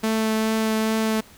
sawtooth tone with vibrato, 220 Hz, A3, in tune, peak -16 dBFS, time 0.03-1.21 s, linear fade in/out 10 ms, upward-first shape triangle, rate 2.4 Hz, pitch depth 10 cents each way, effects pink hiss -49 dBFS RMS until 1.37 s

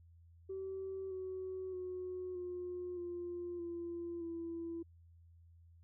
sine tone with pitch steps, 383.1 / 374.6 / 366.2 / 358.1 / 350.1 / 342.3 / 334.7 Hz, G4 / F#4 / F#4 / F4 / F4 / F4 / E4, -40 / +21 / -18 / +43 / +4 / -35 / +26 cents, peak -39 dBFS, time 0.49-4.83 s, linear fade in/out 10 ms, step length 620 ms, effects tanh soft clip ceiling -35 dBFS + added 84 Hz sine -59 dBFS peak until 5.83 s

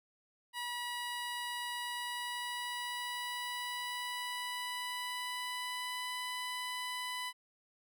15% pulse tone with pitch glide, 968 to 997.5 Hz, B5 to B5, -35 to +17 cents, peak -31 dBFS, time 0.53-7.33 s, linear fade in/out 50 ms, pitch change +52 cents, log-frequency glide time 1.76-6.1 s, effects none

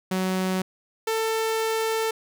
sawtooth tone pair in turn, 186.8 / 445.3 Hz, F#3 / A4, +17 / +21 cents, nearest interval octave + minor third, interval 1504 cents, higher second, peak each -19 dBFS, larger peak neither, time 0.11-0.62 / 1.07-2.11 s, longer second, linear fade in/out 5 ms, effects none

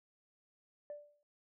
sine tone with exponential decay, 587.3 Hz, D5, in tune, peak -39 dBFS, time 0.9-1.23 s, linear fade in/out 1 ms, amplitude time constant 71 ms, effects noise-tail reverb RT60 0.5 s tail -25 dB re dry + tanh soft clip ceiling -37 dBFS

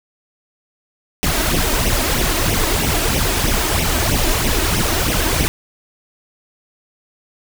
pink noise with flanger, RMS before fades -17 dBFS, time 1.23-5.48 s, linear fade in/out 0 ms, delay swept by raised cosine 0.33 to 3.23 ms, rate 3.1 Hz, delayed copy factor +0.7, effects none

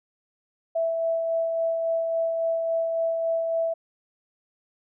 sine tone with tremolo, 659.3 Hz, E5, in tune, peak -21 dBFS, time 0.75-3.74 s, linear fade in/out 10 ms, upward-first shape sine, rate 3.6 Hz, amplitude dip 30%, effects none

